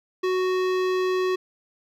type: tone with hard clipping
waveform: sine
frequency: 370.3 Hz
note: F#4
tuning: 1 cent sharp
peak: -23 dBFS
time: 0.23-1.36 s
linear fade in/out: 10 ms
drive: 18 dB
effects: none